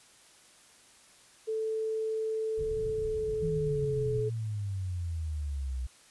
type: tone with pitch glide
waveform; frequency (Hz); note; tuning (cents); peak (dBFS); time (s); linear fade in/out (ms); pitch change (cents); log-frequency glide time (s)
sine; 440 to 429.5; A4 to A4; 0 to -42; -29; 1.47-4.3; 20; -42; 2.54-3.85
type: low-pass noise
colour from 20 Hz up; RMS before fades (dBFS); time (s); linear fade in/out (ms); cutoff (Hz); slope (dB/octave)
pink; -41; 2.57-4.22; 20; 170; 48
type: exponential sweep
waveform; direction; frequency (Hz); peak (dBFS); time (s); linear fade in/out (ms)
sine; down; 164.81 to 61.74; -31; 3.42-5.87; 10
effects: white hiss -58 dBFS RMS until 6.1 s + resampled to 24000 Hz